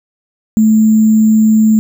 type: tone with sample-and-hold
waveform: sine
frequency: 218 Hz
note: A3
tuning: 16 cents flat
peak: -5 dBFS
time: 0.57-1.79 s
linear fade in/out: 0 ms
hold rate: 7350 Hz
effects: none